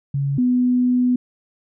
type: tone pair in turn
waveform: sine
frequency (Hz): 139.6 / 248.7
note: C#3 / B3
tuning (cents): +13 / +12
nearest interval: minor seventh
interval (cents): 999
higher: second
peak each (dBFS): -18 / -14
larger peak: second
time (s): 0.14-0.38 / 0.38-1.16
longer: second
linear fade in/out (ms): 5
effects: none